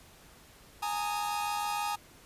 45% pulse chord, Ab suspended second, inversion none, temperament equal with one note detuned, 830.6 / 916.8 / 1244.5 Hz, Ab5 / Bb5 / Eb6, 0 / -29 / 0 cents, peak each -33 / -37 / -37 dBFS, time 0.82-1.96 s, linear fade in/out 10 ms, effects pink hiss -56 dBFS RMS until 2.25 s + resampled to 32000 Hz

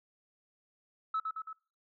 sine tone with echo, 1300 Hz, E6, 24 cents flat, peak -28 dBFS, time 1.14-1.2 s, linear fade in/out 5 ms, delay 110 ms, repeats 3, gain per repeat -4 dB, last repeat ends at 1.53 s, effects noise-tail reverb RT60 0.4 s tail -23 dB re dry + tanh soft clip ceiling -26 dBFS

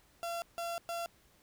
35% pulse tone bursts at uneven times, 682 Hz, F5, 41 cents flat, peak -34 dBFS, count 3, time 0.23-0.42 / 0.58-0.78 / 0.89-1.06 s, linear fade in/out 0 ms, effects pink hiss -66 dBFS RMS until 1.42 s

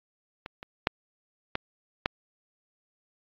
clicks, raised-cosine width 0.3 ms, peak -21 / -24 / -6 / -11 / -7 dBFS, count 5, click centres 0.461 / 0.629 / 0.871 / 1.554 / 2.059 s, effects low-pass 4000 Hz 12 dB/octave + AAC 64 kbps

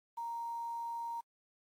sine tone with quantisation, 932.3 Hz, A#5, in tune, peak -37 dBFS, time 0.17-1.21 s, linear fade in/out 10 ms, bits 10, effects AAC 48 kbps

